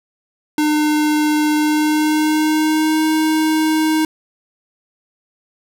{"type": "tone with pitch glide", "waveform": "square", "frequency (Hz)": [302.5, 313.5], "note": ["D#4", "D#4"], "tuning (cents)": [-49, 13], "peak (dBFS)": -14, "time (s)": [0.58, 4.05], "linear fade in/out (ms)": 2, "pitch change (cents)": 62, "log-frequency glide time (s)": [1.56, 3.05], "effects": []}